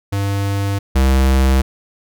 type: tone pair in turn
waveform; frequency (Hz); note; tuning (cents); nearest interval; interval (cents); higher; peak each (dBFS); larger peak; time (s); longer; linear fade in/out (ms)
square; 99.5 / 66.08; G2 / C2; +26 / +18; perfect fifth; 708; first; -17 / -11; second; 0.12-0.79 / 0.95-1.62; neither; 10
effects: none